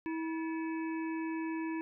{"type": "harmonic tone with a mistuned harmonic", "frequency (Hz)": 323.3, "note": "E4", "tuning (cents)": -34, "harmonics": [1, 3, 5, 7, 8], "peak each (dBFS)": [-34, -44, -48, -51, -52], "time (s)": [0.06, 1.81], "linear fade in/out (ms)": 0, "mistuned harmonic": 5, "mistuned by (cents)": 110, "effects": []}